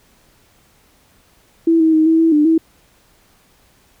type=tone with pitch steps; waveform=sine; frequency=329.8 / 320.3 / 314.3 / 323.8 / 326.9 / 298.7 / 324.3 Hz; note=E4 / E4 / D#4 / E4 / E4 / D4 / E4; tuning=+1 / -50 / +18 / -31 / -14 / +29 / -28 cents; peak=-9 dBFS; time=1.67-2.58 s; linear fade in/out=5 ms; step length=130 ms; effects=pink hiss -54 dBFS RMS until 4 s